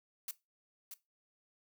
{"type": "noise with echo", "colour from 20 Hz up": "blue", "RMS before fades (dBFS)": -40, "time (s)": [0.28, 0.31], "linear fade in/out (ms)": 2, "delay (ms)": 630, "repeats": 1, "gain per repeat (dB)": -7, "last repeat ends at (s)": 0.94, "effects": ["noise-tail reverb RT60 0.2 s tail -17 dB re dry"]}